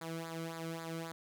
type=tone with flanger; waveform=sawtooth; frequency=164.3 Hz; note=E3; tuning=5 cents flat; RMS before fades=-42 dBFS; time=0.01-1.12 s; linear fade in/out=5 ms; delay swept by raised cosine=0.34 to 1.16 ms; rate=3.7 Hz; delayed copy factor=-0.75; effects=none